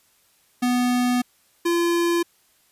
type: tone pair in turn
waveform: square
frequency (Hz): 246.9 / 342.5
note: B3 / F4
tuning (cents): 0 / -34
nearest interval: tritone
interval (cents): 566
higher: second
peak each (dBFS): -19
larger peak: neither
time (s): 0.62-1.22 / 1.65-2.23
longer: first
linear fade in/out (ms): 10
effects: white hiss -61 dBFS RMS until 2.71 s + resampled to 32000 Hz